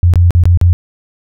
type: tone with dropouts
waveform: sine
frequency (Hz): 87.31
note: F2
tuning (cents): 0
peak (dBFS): -4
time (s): 0.03-0.73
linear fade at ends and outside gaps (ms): 0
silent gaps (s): 0.137-0.157 / 0.307-0.35 / 0.437-0.455 / 0.574-0.613
effects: none